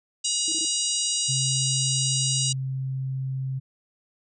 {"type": "harmonic tone", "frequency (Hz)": 958, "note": "A#5", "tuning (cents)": 47, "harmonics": [3, 4, 5, 6, 7, 8, 9], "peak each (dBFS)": [-31, -31, -31, -31, -31, -31, -31], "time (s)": [0.24, 2.53], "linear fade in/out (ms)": 10}
{"type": "tone bursts", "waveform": "sine", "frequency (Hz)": 322.1, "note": "E4", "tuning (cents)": -40, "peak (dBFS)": -35, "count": 3, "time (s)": [0.48, 0.65], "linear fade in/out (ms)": 0, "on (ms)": 40, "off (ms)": 25}
{"type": "tone", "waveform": "sine", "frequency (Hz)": 132.5, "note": "C3", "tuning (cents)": 22, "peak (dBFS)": -26, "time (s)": [1.28, 3.6], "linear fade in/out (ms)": 20}
{"effects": []}